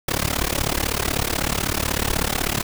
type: noise with amplitude modulation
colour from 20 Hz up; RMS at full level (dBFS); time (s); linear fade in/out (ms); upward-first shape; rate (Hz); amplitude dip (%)
pink; -19; 0.08-2.63; 5; sine; 36.1; 95
effects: none